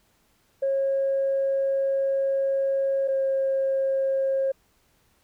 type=tone pair in turn; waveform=sine; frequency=544 / 538.4 Hz; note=C#5 / C5; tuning=-33 / +49 cents; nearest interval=unison; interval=18 cents; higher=first; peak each=-20 dBFS; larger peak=neither; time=0.62-3.08 / 3.08-4.52 s; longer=first; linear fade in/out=10 ms; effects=tanh soft clip ceiling -17 dBFS + pink hiss -65 dBFS RMS until 5.23 s